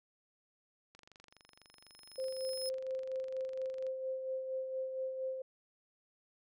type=click train; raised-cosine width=0.2 ms; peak=-39 dBFS; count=71; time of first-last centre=0.95-3.867 s; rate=24 Hz
type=tone with exponential growth; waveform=sawtooth; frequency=5160 Hz; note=E8; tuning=38 cents flat; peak=-35 dBFS; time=1.31-2.69 s; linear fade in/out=0 ms; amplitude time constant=300 ms
type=tone with tremolo; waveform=sine; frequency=523.3 Hz; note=C5; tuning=in tune; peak=-34 dBFS; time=2.18-5.42 s; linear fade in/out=5 ms; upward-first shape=sine; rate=4.3 Hz; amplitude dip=45%
effects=none